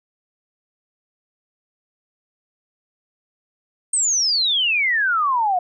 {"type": "exponential sweep", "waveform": "sine", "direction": "down", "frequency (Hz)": [8590, 698.5], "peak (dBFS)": -16, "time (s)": [3.93, 5.59], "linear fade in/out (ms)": 5, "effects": []}